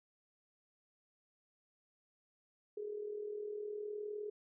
sine tone with amplitude modulation, 418.2 Hz, G#4, 12 cents sharp, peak -37 dBFS, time 2.77-4.3 s, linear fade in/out 5 ms, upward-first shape sine, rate 39.7 Hz, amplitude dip 60%, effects none

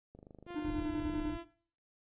click train, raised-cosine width 2 ms, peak -39 dBFS, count 30, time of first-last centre 0.15-1.296 s, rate 25.3 Hz
sawtooth tone with pitch glide, 349.2 to 337.5 Hz, F4 to E4, 0 to +41 cents, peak -38 dBFS, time 0.46-1.45 s, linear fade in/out 50 ms, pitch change -59 cents, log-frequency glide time 0.61-0.9 s
triangle tone with tremolo, 302.8 Hz, D#4, 47 cents flat, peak -31 dBFS, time 0.55-1.36 s, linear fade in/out 20 ms, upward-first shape square, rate 10 Hz, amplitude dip 50%
pink low-pass noise, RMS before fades -43 dBFS, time 0.64-1.38 s, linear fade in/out 10 ms, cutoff 110 Hz, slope 12 dB/octave
effects noise-tail reverb RT60 0.5 s tail -17 dB re dry + resampled to 8000 Hz

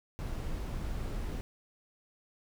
brown noise, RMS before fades -36 dBFS, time 0.19-1.41 s, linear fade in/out 0 ms, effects none

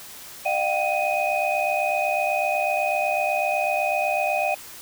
sine tone cluster, 606 / 706 / 774 / 2500 Hz, D#5 / F5 / G5 / D#7, -46 / +19 / -22 / +8 cents, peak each -26 dBFS, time 0.45-4.55 s, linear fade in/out 10 ms, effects white hiss -41 dBFS RMS until 4.81 s

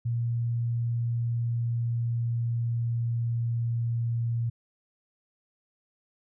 sine tone with pitch glide, 117.8 to 116.92 Hz, A#2 to A#2, +19 to +6 cents, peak -25 dBFS, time 0.05-4.5 s, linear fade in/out 10 ms, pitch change -13 cents, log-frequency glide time 0.98-4.15 s, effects none

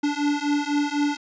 square beating tone pair, 289.1 / 293.1 Hz, D4 / D4, -27 / -3 cents, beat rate 4 Hz, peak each -25 / -25 dBFS, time 0.03-1.17 s, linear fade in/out 10 ms, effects resampled to 16000 Hz

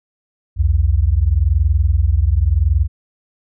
sine tone pair together, 63.65 / 84.5 Hz, C2 / E2, -47 / +43 cents, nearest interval perfect fourth, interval 490 cents, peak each -14 dBFS, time 0.56-2.88 s, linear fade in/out 50 ms, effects none

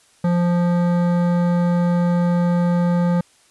sine tone with hard clipping, 174.61 Hz, F3, in tune, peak -17 dBFS, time 0.24-3.21 s, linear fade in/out 5 ms, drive 14 dB, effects white hiss -55 dBFS RMS until 3.5 s + resampled to 24000 Hz

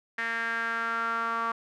sawtooth tone with band-pass filter sweep, 229.4 Hz, A#3, 28 cents flat, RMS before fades -30 dBFS, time 0.18-1.52 s, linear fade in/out 5 ms, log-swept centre 1800 to 1200 Hz, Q 5.9, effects none

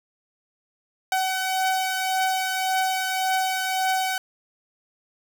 sawtooth beating tone pair, 755 / 756.8 Hz, F#5 / F#5, +35 / +39 cents, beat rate 1.8 Hz, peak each -19 / -26 dBFS, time 1.12-4.18 s, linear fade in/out 2 ms, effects none

